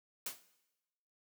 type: noise with exponential decay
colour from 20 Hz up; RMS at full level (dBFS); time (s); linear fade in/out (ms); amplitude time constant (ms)
white; -35; 0.26-0.43; 5; 35
effects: noise-tail reverb RT60 1.0 s tail -17 dB re dry + high-pass 150 Hz 12 dB/octave